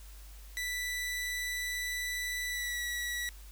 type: tone with pitch glide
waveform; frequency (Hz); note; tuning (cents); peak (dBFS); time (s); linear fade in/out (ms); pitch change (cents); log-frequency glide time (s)
sawtooth; 1975.5 to 1939.3; B6 to B6; 0 to -32; -30; 0.57-3.29; 0; -32; 2.47-2.82
effects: added 50 Hz sine -47 dBFS peak until 3.51 s + white hiss -57 dBFS RMS until 3.51 s